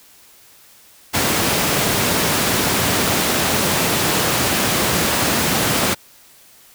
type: high-pass noise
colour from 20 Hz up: pink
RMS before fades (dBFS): -18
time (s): 1.13-5.95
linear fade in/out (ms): 20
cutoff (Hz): 120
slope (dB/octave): 12
effects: white hiss -48 dBFS RMS until 6.74 s